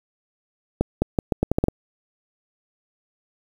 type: accelerating click train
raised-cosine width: 2 ms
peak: -5 dBFS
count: 9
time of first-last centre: 0.81-1.684 s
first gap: 210 ms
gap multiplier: 0.8
effects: 7-bit